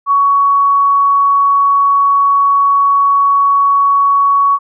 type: tone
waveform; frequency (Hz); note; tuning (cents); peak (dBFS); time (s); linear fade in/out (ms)
sine; 1120; C#6; +18; -7; 0.06-4.59; 50
effects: none